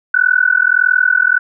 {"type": "tone with amplitude modulation", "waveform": "sine", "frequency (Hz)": 1490, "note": "F#6", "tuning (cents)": 12, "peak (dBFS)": -5, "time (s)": [0.14, 1.39], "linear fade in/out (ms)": 5, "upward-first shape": "sine", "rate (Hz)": 41.6, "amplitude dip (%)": 100, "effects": []}